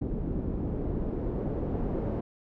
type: noise with low-pass filter sweep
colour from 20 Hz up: pink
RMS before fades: -31 dBFS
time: 0.01-2.21 s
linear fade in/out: 10 ms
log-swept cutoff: 310 to 510 Hz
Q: 1.2
effects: none